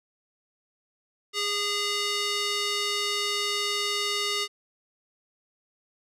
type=tone with band-pass filter; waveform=square; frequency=409.7 Hz; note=G#4; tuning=24 cents flat; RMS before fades=-28 dBFS; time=1.33-4.48 s; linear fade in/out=50 ms; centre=4100 Hz; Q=1.2; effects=resampled to 32000 Hz

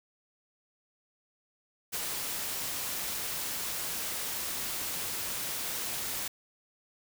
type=noise with ADSR envelope; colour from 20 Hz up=white; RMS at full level=-33 dBFS; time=1.92-6.28 s; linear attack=24 ms; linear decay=40 ms; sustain=-2 dB; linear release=4 ms; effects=none

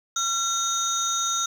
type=tone cluster; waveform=sine; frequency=1365 / 3712 / 6030 / 6640 Hz; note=F6 / A#7 / F#8 / G#8; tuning=-40 / -8 / +32 / -1 cents; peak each=-27 dBFS; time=0.16-1.46 s; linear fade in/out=5 ms; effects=tanh soft clip ceiling -17 dBFS + 8-bit

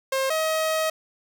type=tone pair in turn; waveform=sawtooth; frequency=533 / 633.8 Hz; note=C5 / D#5; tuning=+32 / +32 cents; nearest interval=minor third; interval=300 cents; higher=second; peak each=-18 dBFS; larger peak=neither; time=0.12-0.3 / 0.3-0.9 s; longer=second; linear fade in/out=5 ms; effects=none

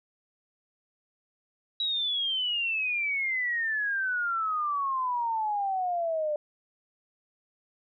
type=exponential sweep; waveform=sine; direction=down; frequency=3891 to 590 Hz; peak=-26 dBFS; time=1.8-6.36 s; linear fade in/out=2 ms; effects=none

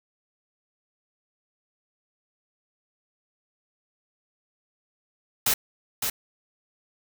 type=noise with echo; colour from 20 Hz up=white; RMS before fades=-22 dBFS; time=5.46-5.54 s; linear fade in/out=5 ms; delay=560 ms; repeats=1; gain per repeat=-5 dB; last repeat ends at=6.1 s; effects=none

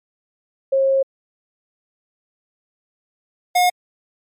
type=tone pair in turn; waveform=sine / square; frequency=539 / 719.5 Hz; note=C#5 / F#5; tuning=-49 / -49 cents; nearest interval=perfect fourth; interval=500 cents; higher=second; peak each=-13 dBFS; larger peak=neither; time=0.72-1.03 / 3.55-3.7 s; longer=first; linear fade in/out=10 ms; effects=MP3 64 kbps

